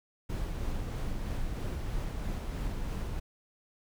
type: noise with tremolo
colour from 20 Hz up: brown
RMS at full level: -33 dBFS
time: 0.29-3.2 s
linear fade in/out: 10 ms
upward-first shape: sine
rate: 3.1 Hz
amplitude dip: 25%
effects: none